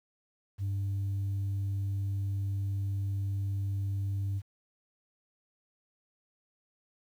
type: tone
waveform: sine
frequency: 98.6 Hz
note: G2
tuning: 11 cents sharp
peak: -27 dBFS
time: 0.58-4.42 s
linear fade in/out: 50 ms
effects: tanh soft clip ceiling -28 dBFS + 10-bit